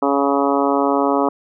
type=harmonic tone; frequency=140 Hz; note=C#3; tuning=18 cents sharp; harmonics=2 / 3 / 4 / 5 / 6 / 7 / 8 / 9; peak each=-19 / -21 / -22 / -23 / -24 / -24 / -25 / -26 dBFS; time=0.02-1.29 s; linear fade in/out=5 ms; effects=none